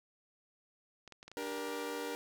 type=clicks; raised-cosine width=0.2 ms; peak=-33 dBFS; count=10; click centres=1.077 / 1.123 / 1.229 / 1.28 / 1.316 / 1.426 / 1.473 / 1.521 / 1.579 / 1.685 s
type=chord; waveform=sawtooth; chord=G minor; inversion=second; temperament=equal with one note detuned; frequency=293.7 / 392 / 472.9 Hz; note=D4 / G4 / Bb4; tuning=0 / 0 / +25 cents; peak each=-39 / -41 / -36 dBFS; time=1.37-2.15 s; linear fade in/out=0 ms
effects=none